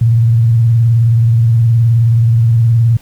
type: tone with vibrato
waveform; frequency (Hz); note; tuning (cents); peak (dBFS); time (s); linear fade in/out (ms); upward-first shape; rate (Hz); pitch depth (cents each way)
sine; 115.5; A#2; -16; -6; 0.01-2.97; 5; sine; 19; 73
effects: pink hiss -44 dBFS RMS until 3.01 s